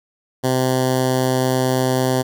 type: tone with notch filter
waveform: 10% pulse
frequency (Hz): 129.1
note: C3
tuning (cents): -23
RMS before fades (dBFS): -18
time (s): 0.43-2.23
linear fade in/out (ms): 20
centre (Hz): 2300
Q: 1.4
effects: none